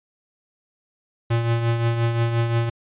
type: tone with tremolo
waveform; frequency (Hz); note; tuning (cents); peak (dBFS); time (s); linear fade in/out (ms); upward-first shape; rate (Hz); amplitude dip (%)
square; 116.54; A#2; 0; -17; 1.3-2.7; 10; triangle; 5.7; 55
effects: resampled to 8000 Hz